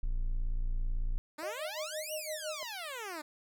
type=tone; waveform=triangle; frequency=29.02 Hz; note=A#0; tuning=7 cents flat; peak=-27 dBFS; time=0.03-1.18 s; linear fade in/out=0 ms
type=exponential two-way sweep; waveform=10% pulse; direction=up then down; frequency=290.6 to 2960 to 290.6 Hz; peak=-31 dBFS; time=1.38-3.22 s; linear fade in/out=10 ms; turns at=2.13 s
type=tone with tremolo; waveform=sine; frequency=618 Hz; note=D#5; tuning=12 cents flat; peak=-35 dBFS; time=1.43-2.63 s; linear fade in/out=0 ms; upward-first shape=sine; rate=5.9 Hz; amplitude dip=90%
effects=none